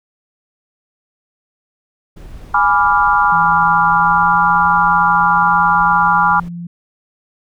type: noise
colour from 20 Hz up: brown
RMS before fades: -34 dBFS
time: 2.16-6.49 s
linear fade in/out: 10 ms
type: chord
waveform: sine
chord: G# diminished seventh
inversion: none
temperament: equal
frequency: 830.6 / 987.8 / 1174.7 / 1396.9 Hz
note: G#5 / B5 / D6 / F6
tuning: 0 / 0 / 0 / 0 cents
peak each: -15 dBFS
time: 2.54-6.4 s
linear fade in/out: 5 ms
type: tone with pitch glide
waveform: sine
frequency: 167.1 to 172.29 Hz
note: E3 to F3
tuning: +24 to -23 cents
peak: -24 dBFS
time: 3.32-6.67 s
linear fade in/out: 5 ms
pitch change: +53 cents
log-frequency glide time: 3.88-4.37 s
effects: none